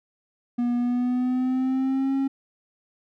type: tone with pitch glide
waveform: triangle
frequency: 241.4 to 271 Hz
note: B3 to C#4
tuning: -39 to -39 cents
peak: -19 dBFS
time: 0.58-2.28 s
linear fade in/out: 10 ms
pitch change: +200 cents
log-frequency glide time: 0.76-2.15 s
effects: none